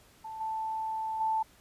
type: tone with level steps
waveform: sine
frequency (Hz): 881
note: A5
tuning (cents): +2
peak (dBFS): -38 / -31 / -26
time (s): 0.24-1.43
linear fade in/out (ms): 10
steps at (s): 0.4 / 1.2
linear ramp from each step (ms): 10
effects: pink hiss -60 dBFS RMS until 1.6 s + resampled to 32000 Hz